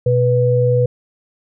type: tone pair together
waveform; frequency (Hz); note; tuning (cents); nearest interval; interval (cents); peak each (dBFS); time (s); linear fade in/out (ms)
sine; 123.47 / 492.5; B2 / B4; 0 / -5; 2 octaves; 2395; -14; 0.06-0.86; 5
effects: none